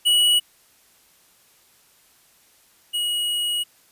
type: tone pair in turn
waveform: square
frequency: 2929 / 2902 Hz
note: F#7 / F#7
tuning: -18 / -34 cents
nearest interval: unison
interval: 16 cents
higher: first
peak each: -15 / -22 dBFS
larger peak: first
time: 0.05-0.4 / 2.93-3.64 s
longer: second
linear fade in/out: 20 ms
effects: white hiss -57 dBFS RMS until 3.91 s + resampled to 32000 Hz